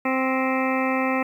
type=harmonic tone with a mistuned harmonic; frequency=261.6 Hz; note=C4; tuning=in tune; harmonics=1 / 2 / 3 / 4 / 5 / 7 / 8 / 9 / 10; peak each=-24 / -27 / -29 / -30 / -31 / -32 / -33 / -34 / -34 dBFS; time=0.05-1.23 s; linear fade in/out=5 ms; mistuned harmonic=7; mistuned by=+34 cents; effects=9-bit